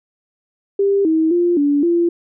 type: tone with pitch steps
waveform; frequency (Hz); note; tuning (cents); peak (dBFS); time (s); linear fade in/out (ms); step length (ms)
sine; 397.5 / 319.6 / 348.8 / 287.6 / 342.5; G4 / D#4 / F4 / D4 / F4; +24 / +47 / -2 / -36 / -34; -12; 0.79-2.09; 5; 260
effects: none